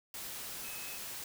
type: tone in noise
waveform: sine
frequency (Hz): 2571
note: E7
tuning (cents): -44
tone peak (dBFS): -49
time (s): 0.64-0.98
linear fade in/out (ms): 2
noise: white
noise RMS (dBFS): -43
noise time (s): 0.14-1.24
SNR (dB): -9
effects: none